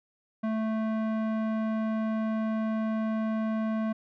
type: tone with low-pass filter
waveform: square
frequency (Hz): 220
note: A3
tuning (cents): 0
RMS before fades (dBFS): -29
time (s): 0.43-3.93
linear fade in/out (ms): 10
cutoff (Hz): 1400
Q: 0.79
effects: none